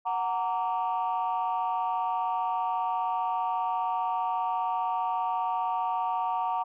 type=chord; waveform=sine; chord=Gb augmented; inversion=none; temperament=just; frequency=740 / 925 / 1156.2 Hz; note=Gb5 / Bb5 / D6; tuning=0 / -14 / -27 cents; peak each=-29 / -28 / -33 dBFS; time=0.05-6.64 s; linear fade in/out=20 ms; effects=tanh soft clip ceiling -20 dBFS